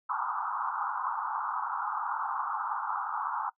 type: band-pass noise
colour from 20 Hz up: pink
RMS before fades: -33 dBFS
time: 0.09-3.5 s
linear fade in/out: 10 ms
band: 810 to 1400 Hz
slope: 96 dB/octave
effects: noise-tail reverb RT60 0.1 s tail -21 dB re dry